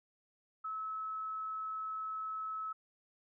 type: tone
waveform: sine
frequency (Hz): 1296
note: E6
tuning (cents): -30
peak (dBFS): -37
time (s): 0.64-2.73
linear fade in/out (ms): 10
effects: none